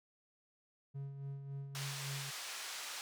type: tone with tremolo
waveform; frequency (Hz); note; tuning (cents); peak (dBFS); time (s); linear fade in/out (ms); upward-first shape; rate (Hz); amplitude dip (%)
triangle; 138.59; C#3; 0; -38; 0.94-2.31; 20; sine; 3.6; 50
type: band-pass noise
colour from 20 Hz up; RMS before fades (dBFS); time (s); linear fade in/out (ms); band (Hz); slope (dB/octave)
white; -45; 1.75-3.01; 0; 750 to 6400; 12
effects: none